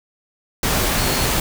sine tone in noise, 4308 Hz, C8, 50 cents sharp, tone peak -29 dBFS, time 0.98-1.26 s, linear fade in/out 2 ms, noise pink, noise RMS -19 dBFS, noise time 0.63-1.4 s, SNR -13 dB, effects none

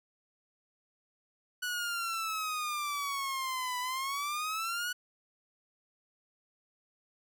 sawtooth exponential two-way sweep, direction down then up, 1480 to 987.8 to 1480 Hz, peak -29 dBFS, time 1.62-4.93 s, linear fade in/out 10 ms, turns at 3.79 s, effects none

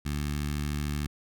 15% pulse tone with notch filter, 73.42 Hz, D2, in tune, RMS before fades -31 dBFS, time 0.05-1.07 s, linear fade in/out 10 ms, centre 600 Hz, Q 0.51, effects none

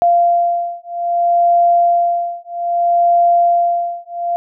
sine beating tone pair, 692 / 692.62 Hz, F5 / F5, -16 / -15 cents, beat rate 0.62 Hz, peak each -14 dBFS, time 0.02-4.36 s, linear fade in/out 0 ms, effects none

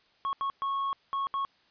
triangle tone bursts at uneven times, 1100 Hz, C#6, 14 cents flat, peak -26 dBFS, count 5, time 0.25-0.33 / 0.41-0.5 / 0.62-0.93 / 1.13-1.27 / 1.34-1.45 s, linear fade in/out 0 ms, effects white hiss -65 dBFS RMS until 1.7 s + resampled to 11025 Hz

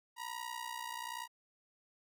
sawtooth ring-modulated tone, 953 Hz, A#5, 38 cents sharp, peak -34 dBFS, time 0.16-1.28 s, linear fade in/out 50 ms, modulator 30.4 Hz, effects none

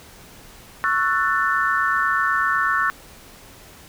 sine chord, F# minor seventh, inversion second, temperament just, 1110 / 1332 / 1480 / 1776 Hz, C#6 / E6 / F#6 / A6, +2 / +18 / 0 / +16 cents, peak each -23 dBFS, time 0.84-2.9 s, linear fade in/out 0 ms, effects pink hiss -45 dBFS RMS until 3.88 s

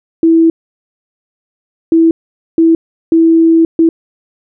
sine tone bursts at uneven times, 328 Hz, E4, 9 cents flat, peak -4 dBFS, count 5, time 0.23-0.5 / 1.92-2.11 / 2.58-2.75 / 3.12-3.65 / 3.79-3.89 s, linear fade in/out 2 ms, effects none

